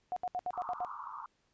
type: tone bursts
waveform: sine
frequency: 725 Hz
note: F#5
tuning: 35 cents flat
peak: -32 dBFS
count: 7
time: 0.12-0.848 s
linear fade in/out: 0 ms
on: 44 ms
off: 70 ms
type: band-pass noise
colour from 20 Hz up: white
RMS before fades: -44 dBFS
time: 0.53-1.26 s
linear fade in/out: 2 ms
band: 880 to 1300 Hz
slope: 96 dB/octave
effects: pink hiss -75 dBFS RMS until 1.53 s + resampled to 16000 Hz